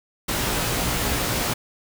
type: noise with comb filter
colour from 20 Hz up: pink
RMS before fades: -24 dBFS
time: 0.28-1.54 s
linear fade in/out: 10 ms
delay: 17 ms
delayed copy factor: +0.6
effects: none